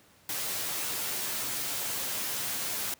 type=noise with comb filter; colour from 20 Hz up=white; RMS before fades=-33 dBFS; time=0.29-2.94 s; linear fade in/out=2 ms; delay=12 ms; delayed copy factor=-0.6; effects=pink hiss -60 dBFS RMS until 2.99 s + high-pass 80 Hz 12 dB/octave